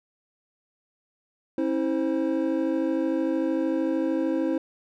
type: tone cluster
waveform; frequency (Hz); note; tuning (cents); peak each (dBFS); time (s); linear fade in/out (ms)
triangle; 270 / 323.2 / 523; C#4 / E4 / C5; -45 / -34 / -1; -26 / -23 / -28; 1.58-4.58; 2
effects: none